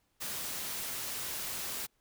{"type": "noise", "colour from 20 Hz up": "white", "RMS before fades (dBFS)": -38, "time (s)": [0.2, 1.87], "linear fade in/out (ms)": 20, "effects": ["pink hiss -75 dBFS RMS until 2 s"]}